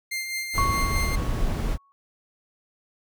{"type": "tone with tremolo", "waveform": "sawtooth", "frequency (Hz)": 2102, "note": "C7", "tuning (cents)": 7, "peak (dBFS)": -23, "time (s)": [0.11, 1.16], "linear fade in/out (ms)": 10, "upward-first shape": "sine", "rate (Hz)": 4.8, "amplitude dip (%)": 45}
{"type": "noise", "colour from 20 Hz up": "brown", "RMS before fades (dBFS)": -25, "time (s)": [0.53, 1.78], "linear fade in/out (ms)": 50}
{"type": "tone with exponential decay", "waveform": "sine", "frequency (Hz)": 1108.7, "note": "C#6", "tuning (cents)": 0, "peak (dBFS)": -20, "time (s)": [0.58, 1.92], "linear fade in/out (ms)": 0, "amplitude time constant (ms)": 290}
{"effects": []}